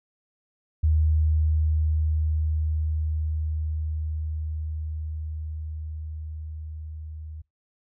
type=tone with level ramp; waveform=sine; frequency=77.78 Hz; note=D#2; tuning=in tune; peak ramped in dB=-17 to -35 dBFS; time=0.83-7.42 s; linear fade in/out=10 ms; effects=noise-tail reverb RT60 0.2 s tail -26 dB re dry